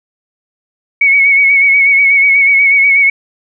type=tone with vibrato; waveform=sine; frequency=2224 Hz; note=C#7; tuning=5 cents sharp; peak=-5 dBFS; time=1.01-3.1 s; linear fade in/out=5 ms; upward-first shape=sine; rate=8.2 Hz; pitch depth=40 cents each way; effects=none